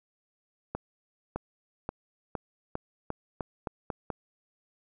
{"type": "accelerating click train", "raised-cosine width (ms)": 1, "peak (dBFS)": -18, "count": 10, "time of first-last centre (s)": [0.75, 4.102], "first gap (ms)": 610, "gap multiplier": 0.87, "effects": []}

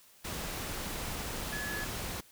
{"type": "tone in noise", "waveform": "sine", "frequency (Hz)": 1700, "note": "G#6", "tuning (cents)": 40, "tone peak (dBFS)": -37, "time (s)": [1.52, 1.85], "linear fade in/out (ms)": 10, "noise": "pink", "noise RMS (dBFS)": -38, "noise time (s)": [0.24, 2.21], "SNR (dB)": -2, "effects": ["white hiss -60 dBFS RMS until 2.31 s"]}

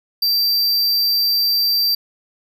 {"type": "tone", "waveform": "square", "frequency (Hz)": 4690, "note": "D8", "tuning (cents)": -3, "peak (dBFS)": -15, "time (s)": [0.22, 1.95], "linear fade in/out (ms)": 5, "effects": ["9-bit"]}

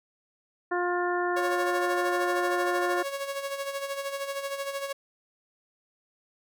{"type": "harmonic tone", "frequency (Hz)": 354.3, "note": "F4", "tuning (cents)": 25, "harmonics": [1, 2, 3, 4, 5], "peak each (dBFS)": [-28, -31, -33, -34, -35], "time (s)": [0.71, 3.03], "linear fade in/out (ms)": 10}
{"type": "tone with tremolo", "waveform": "sawtooth", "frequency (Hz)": 554.4, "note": "C#5", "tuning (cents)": 0, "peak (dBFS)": -25, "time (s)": [1.36, 4.93], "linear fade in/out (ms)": 10, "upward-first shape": "sine", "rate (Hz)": 13, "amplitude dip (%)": 60}
{"effects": []}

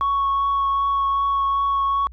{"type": "tone with vibrato", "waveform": "sine", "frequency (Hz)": 1108.7, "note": "C#6", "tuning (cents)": 0, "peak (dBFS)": -16, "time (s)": [0.01, 2.07], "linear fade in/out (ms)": 0, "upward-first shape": "triangle", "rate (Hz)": 2.6, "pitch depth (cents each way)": 11, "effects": ["tanh soft clip ceiling -15 dBFS", "added 60 Hz sine -38 dBFS peak until 2.12 s"]}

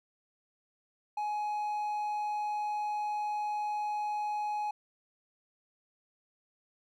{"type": "tone", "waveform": "triangle", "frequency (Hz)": 839, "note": "G#5", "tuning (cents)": 17, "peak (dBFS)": -29, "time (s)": [1.17, 4.71], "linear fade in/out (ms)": 5, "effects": []}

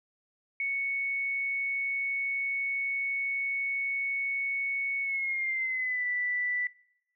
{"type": "tone with pitch glide", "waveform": "sine", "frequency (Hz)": [2217, 1975.1], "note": ["C#7", "B6"], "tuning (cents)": [0, 0], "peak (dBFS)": -28, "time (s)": [0.6, 6.67], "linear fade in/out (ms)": 2, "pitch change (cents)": -200, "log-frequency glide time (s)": [5.02, 6.06], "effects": ["noise-tail reverb RT60 0.8 s tail -21 dB re dry"]}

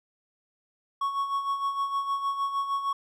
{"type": "tone with tremolo", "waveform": "triangle", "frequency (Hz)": 1108.7, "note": "C#6", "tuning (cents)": 0, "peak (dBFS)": -22, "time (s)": [1.01, 2.93], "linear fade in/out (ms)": 5, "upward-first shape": "sine", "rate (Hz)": 6.5, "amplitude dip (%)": 60, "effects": []}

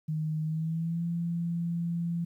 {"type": "tone with pitch glide", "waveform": "sine", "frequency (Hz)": [155.8, 169.9], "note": ["D#3", "F3"], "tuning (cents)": [3, -47], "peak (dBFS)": -28, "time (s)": [0.08, 2.25], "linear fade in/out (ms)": 10, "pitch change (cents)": 150, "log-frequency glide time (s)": [0.43, 1.04], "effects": ["11-bit"]}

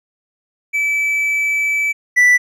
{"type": "tone pair in turn", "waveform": "triangle", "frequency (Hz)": [2307, 1973.5], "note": ["D7", "B6"], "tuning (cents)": [-31, -2], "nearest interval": "minor third", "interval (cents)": 271, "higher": "first", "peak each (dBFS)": [-13, -6], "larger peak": "second", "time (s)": [[0.73, 1.93], [2.16, 2.38]], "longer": "first", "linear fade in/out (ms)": 20, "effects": []}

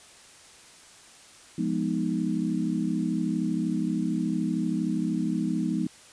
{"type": "chord", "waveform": "sine", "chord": "F half-diminished seventh", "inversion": "none", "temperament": "equal", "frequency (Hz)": [174.61, 207.7, 246.9, 311.1], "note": ["F3", "Ab3", "Cb4", "Eb4"], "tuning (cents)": [0, 0, 0, 0], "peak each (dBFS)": -30, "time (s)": [1.58, 5.87], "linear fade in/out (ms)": 5, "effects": ["white hiss -51 dBFS RMS until 6.12 s", "resampled to 22050 Hz"]}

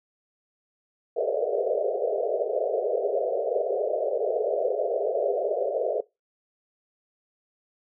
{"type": "band-pass noise", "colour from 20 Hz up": "pink", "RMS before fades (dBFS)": -26, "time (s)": [1.16, 6.01], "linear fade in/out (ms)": 10, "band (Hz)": [400, 680], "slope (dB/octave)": 96, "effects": ["noise-tail reverb RT60 0.2 s tail -20 dB re dry"]}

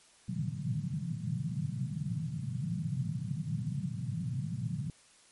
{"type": "band-pass noise", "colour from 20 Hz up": "white", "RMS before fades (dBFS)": -35, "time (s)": [0.28, 4.9], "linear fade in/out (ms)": 2, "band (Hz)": [110, 180], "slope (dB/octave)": 48, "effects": ["white hiss -61 dBFS RMS until 5.31 s", "MP3 48 kbps"]}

